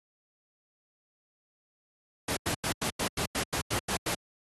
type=noise bursts; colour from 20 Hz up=pink; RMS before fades=-30 dBFS; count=11; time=2.28-4.149 s; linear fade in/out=5 ms; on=89 ms; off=89 ms; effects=high-pass 80 Hz 12 dB/octave + AAC 32 kbps